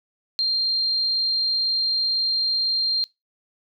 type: tone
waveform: sine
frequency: 4186 Hz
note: C8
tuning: in tune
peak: -19 dBFS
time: 0.39-3.04 s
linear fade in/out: 0 ms
effects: noise-tail reverb RT60 0.2 s tail -22 dB re dry